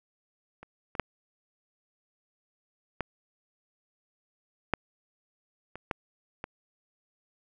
clicks, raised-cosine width 0.5 ms, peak -30 / -26 / -9 / -15 / -9 / -25 / -14 / -20 dBFS, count 8, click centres 0.63 / 0.952 / 0.997 / 3.007 / 4.737 / 5.756 / 5.912 / 6.441 s, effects none

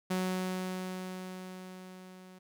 sawtooth tone with level ramp, 185 Hz, F#3, in tune, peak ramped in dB -25 to -47 dBFS, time 0.1-2.39 s, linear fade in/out 10 ms, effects none

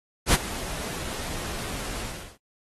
pink noise with ADSR envelope, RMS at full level -17 dBFS, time 0.26-2.38 s, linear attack 82 ms, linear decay 23 ms, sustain -17 dB, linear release 380 ms, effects AAC 32 kbps

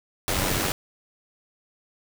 pink noise with amplitude modulation, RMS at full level -23 dBFS, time 0.28-0.72 s, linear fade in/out 0 ms, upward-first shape sine, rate 94.7 Hz, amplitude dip 45%, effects none

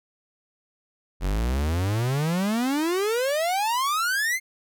45% pulse exponential sweep, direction up, 43.65 to 2144 Hz, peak -22 dBFS, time 1.2-4.4 s, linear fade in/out 50 ms, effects none

